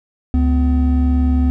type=tone pair together; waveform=triangle; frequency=71 / 253 Hz; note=C#2 / B3; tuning=+42 / +42 cents; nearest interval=octave + minor seventh; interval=2200 cents; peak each=-11 / -15 dBFS; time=0.34-1.5 s; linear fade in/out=0 ms; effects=none